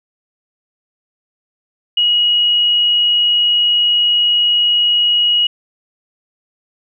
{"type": "tone", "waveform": "sine", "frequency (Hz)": 2900, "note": "F#7", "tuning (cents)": -35, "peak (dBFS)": -10, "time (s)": [1.97, 5.47], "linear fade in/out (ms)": 5, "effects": []}